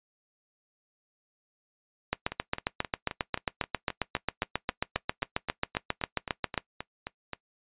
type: two click trains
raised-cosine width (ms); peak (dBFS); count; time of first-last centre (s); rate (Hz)
0.3; -10 / -18; 34 / 20; 2.13-6.577 / 2.32-7.333; 7.42 / 3.79
effects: noise-tail reverb RT60 0.1 s tail -20 dB re dry + resampled to 8000 Hz